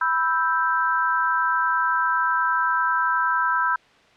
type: chord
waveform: sine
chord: E minor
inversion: second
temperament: equal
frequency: 987.8 / 1318.5 / 1568 Hz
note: B5 / E6 / G6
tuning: 0 / 0 / 0 cents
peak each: -23 dBFS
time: 0.01-3.76 s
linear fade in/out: 5 ms
effects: white hiss -54 dBFS RMS until 4.16 s + low-pass 3000 Hz 12 dB/octave